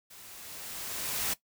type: noise with level ramp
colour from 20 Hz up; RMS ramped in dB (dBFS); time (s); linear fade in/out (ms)
white; -51 to -30; 0.1-1.34; 10
effects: noise-tail reverb RT60 0.1 s tail -17 dB re dry

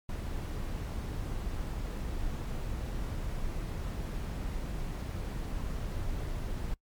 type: noise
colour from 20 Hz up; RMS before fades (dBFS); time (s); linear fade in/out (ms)
brown; -35; 0.09-6.74; 2
effects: noise-tail reverb RT60 0.1 s tail -23 dB re dry + MP3 96 kbps

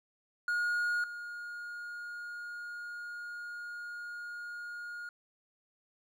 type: tone pair in turn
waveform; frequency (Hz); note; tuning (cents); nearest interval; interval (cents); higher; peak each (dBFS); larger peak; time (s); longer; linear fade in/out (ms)
triangle; 1435 / 1428.7; F6 / F6; +47 / +39; unison; 8; first; -27 / -38; first; 0.48-1.04 / 1.04-5.09; second; 2
effects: none

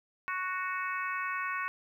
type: harmonic tone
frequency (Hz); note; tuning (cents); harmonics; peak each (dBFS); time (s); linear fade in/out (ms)
370; F#4; 0; 3 / 4 / 5 / 6 / 7; -35 / -37 / -39 / -41 / -42; 0.28-1.68; 0
effects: 11-bit

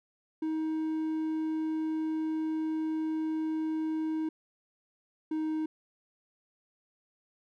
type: tone pair in turn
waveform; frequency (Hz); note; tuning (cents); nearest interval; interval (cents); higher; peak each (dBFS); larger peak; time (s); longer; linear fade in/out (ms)
triangle; 315.5 / 313; D#4 / D#4; +24 / +10; unison; 14; first; -27; neither; 0.42-4.29 / 5.31-5.66; first; 5
effects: none

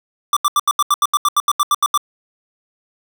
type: tone bursts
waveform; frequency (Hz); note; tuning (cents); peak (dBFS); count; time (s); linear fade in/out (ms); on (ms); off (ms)
square; 1174.7; D6; 0; -12; 15; 0.33-1.976; 2; 36; 79
effects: none

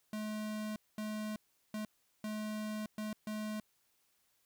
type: tone bursts at uneven times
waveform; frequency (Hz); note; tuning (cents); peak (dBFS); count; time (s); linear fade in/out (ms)
square; 213.9; A3; -49; -38; 6; 0.13-0.76 / 0.98-1.36 / 1.74-1.85 / 2.24-2.86 / 2.98-3.13 / 3.27-3.6; 2
effects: white hiss -75 dBFS RMS until 4.45 s

